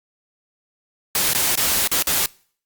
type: noise with dropouts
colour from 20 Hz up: white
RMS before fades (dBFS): -19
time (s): 1.15-2.26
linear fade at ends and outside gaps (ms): 2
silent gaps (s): 1.334-1.348 / 1.555-1.574 / 1.875-1.915 / 2.025-2.07
effects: noise-tail reverb RT60 0.5 s tail -24 dB re dry + Opus 48 kbps